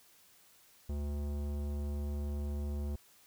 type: tone with tanh clipping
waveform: sine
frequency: 72.5 Hz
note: D2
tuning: 22 cents flat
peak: -36 dBFS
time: 0.89-2.96 s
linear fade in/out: 5 ms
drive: 17 dB
effects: white hiss -63 dBFS RMS until 3.26 s